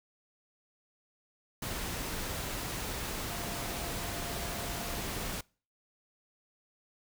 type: tone in noise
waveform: sine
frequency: 693 Hz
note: F5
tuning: 14 cents flat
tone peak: -46 dBFS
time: 3.3-5 s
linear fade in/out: 5 ms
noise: pink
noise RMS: -37 dBFS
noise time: 1.62-5.41 s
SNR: -12 dB
effects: noise-tail reverb RT60 0.4 s tail -25 dB re dry